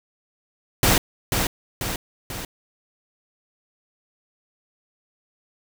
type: noise with echo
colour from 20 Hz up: pink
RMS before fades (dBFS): -17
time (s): 0.83-0.98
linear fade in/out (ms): 2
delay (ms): 490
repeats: 3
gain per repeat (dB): -5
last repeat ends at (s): 2.45
effects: none